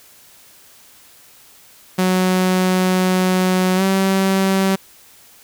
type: tone with pitch glide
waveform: sawtooth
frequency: 184.8 to 192.2 Hz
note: F#3 to G3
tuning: -2 to -34 cents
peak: -10 dBFS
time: 1.98-4.76 s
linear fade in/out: 10 ms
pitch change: +68 cents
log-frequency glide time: 3.76-3.82 s
effects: white hiss -47 dBFS RMS until 5.43 s